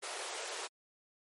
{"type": "high-pass noise", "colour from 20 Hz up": "pink", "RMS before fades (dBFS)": -41, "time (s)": [0.02, 0.68], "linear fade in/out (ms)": 20, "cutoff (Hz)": 390, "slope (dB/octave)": 48, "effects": ["MP3 48 kbps"]}